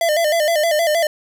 square tone with vibrato, 638 Hz, D#5, 43 cents sharp, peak -15 dBFS, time 0.01-1.07 s, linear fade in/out 2 ms, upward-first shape square, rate 6.4 Hz, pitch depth 93 cents each way, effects none

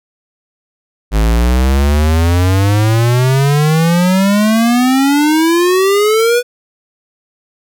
square exponential sweep, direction up, 51.91 to 493.9 Hz, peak -9 dBFS, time 1.11-6.43 s, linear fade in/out 50 ms, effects none

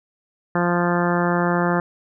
harmonic tone, 174.61 Hz, F3, in tune, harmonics 1 / 2 / 3 / 4 / 5 / 6 / 7 / 8 / 9 / 10, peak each -21 / -24 / -26 / -27 / -28 / -29 / -29 / -30 / -31 / -31 dBFS, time 0.55-1.8 s, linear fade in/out 2 ms, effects none

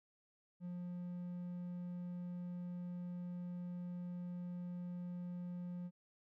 triangle tone, 177.1 Hz, F3, 24 cents sharp, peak -40 dBFS, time 0.6-5.91 s, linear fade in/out 50 ms, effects none

